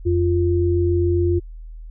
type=tone pair together; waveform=sine; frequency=87.33 / 348.2 Hz; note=F2 / F4; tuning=0 / -5 cents; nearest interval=2 octaves; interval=2395 cents; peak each=-18 dBFS; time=0.05-1.4 s; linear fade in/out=20 ms; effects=added 40 Hz sine -33 dBFS peak until 1.9 s